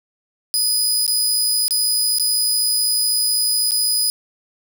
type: tone with dropouts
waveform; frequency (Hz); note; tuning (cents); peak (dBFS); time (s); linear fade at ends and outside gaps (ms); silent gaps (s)
20% pulse; 4978; D#8; 0; -10; 0.54-4.1; 0; 1.065-1.078 / 1.681-1.708 / 2.185-2.197 / 3.709-3.718
effects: none